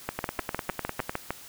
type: two click trains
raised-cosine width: 0.5 ms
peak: -13 / -14 dBFS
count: 9 / 10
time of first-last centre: 0.09-1.306 / 0.19-1.095 s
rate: 6.58 / 9.95 Hz
effects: white hiss -47 dBFS RMS until 1.48 s